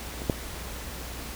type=clicks; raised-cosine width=2 ms; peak=-24 / -9 dBFS; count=2; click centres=0.219 / 0.298 s; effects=added 60 Hz sine -39 dBFS peak until 1.35 s + pink hiss -39 dBFS RMS until 1.35 s